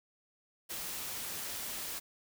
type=noise; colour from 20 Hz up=white; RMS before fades=-40 dBFS; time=0.69-2 s; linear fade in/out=20 ms; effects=none